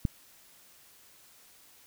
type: click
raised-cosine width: 5 ms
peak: -14 dBFS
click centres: 0.052 s
effects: white hiss -58 dBFS RMS until 1.86 s